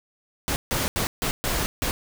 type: noise bursts at uneven times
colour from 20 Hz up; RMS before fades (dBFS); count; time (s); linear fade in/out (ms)
pink; -25; 6; 0.48-0.56 / 0.71-0.88 / 0.96-1.07 / 1.22-1.31 / 1.44-1.66 / 1.82-1.91; 0
effects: none